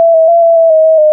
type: tone with pitch steps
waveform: sine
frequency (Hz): 667 / 647 / 678 / 668 / 658 / 633 / 639 / 612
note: E5 / E5 / E5 / E5 / E5 / D#5 / D#5 / D#5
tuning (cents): +20 / -32 / +49 / +23 / -3 / +30 / +46 / -29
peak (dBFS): -3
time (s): 0-1.12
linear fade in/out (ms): 0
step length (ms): 140
effects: none